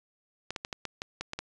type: clicks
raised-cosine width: 0.2 ms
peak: -17 dBFS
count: 9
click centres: 0.506 / 0.562 / 0.649 / 0.728 / 0.853 / 1.019 / 1.21 / 1.334 / 1.39 s
effects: resampled to 22050 Hz